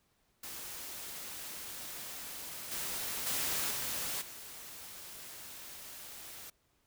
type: noise with level steps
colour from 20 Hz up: white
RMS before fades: -44 / -38 / -34 / -37 / -48 dBFS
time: 0.43-6.5 s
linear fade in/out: 5 ms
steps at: 2.71 / 3.26 / 3.7 / 4.21 s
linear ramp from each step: 10 ms
effects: pink hiss -74 dBFS RMS until 6.86 s